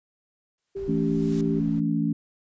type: noise with exponential growth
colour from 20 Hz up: white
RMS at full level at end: -42 dBFS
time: 0.58-1.41 s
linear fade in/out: 1 ms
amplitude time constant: 180 ms
type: tone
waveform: sine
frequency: 392 Hz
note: G4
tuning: in tune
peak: -29 dBFS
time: 0.75-1.6 s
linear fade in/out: 10 ms
type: noise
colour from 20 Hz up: brown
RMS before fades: -43 dBFS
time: 0.76-1.8 s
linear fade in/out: 5 ms
type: chord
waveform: sine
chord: A major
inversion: second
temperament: equal with one note detuned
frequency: 164.81 / 220 / 283.8 Hz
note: E3 / A3 / C#4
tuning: 0 / 0 / +41 cents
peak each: -26 dBFS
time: 0.88-2.13 s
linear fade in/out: 5 ms
effects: resampled to 16000 Hz